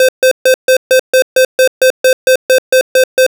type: tone bursts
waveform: square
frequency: 517 Hz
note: C5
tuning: 21 cents flat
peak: -5 dBFS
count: 15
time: 0-3.265 s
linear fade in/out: 2 ms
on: 87 ms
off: 140 ms
effects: none